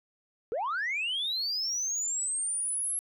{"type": "linear sweep", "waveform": "sine", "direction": "up", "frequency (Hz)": [410.2, 11200], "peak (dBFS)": -27, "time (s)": [0.52, 2.99], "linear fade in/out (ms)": 0, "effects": ["tanh soft clip ceiling -26 dBFS"]}